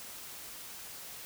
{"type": "silence", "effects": ["white hiss -46 dBFS RMS until 1.25 s"]}